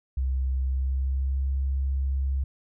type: tone with pitch glide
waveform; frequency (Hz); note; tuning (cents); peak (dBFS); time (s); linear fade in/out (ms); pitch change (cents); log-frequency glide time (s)
sine; 65.41 to 67.44; C2 to C#2; 0 to -47; -23; 0.17-2.44; 5; +53; 0.59-1.5
effects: none